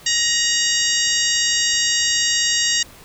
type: harmonic tone with a mistuned harmonic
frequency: 939 Hz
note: A#5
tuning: 12 cents sharp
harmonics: 2 / 3 / 4 / 5 / 6 / 7 / 8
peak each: -24 / -24 / -24 / -24 / -24 / -24 / -24 dBFS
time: 0.06-2.83 s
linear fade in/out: 5 ms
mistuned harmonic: 3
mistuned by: +32 cents
effects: pink hiss -44 dBFS RMS until 3.04 s